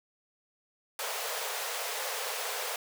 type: high-pass noise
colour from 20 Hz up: pink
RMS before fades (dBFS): -35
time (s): 0.99-2.76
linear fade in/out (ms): 2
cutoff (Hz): 430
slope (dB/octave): 96
effects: none